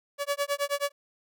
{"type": "tone with tremolo", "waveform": "sawtooth", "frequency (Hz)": 570, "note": "C#5", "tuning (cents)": 48, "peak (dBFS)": -20, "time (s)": [0.18, 0.92], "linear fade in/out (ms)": 50, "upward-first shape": "sine", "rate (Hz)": 9.4, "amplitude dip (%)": 100, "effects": []}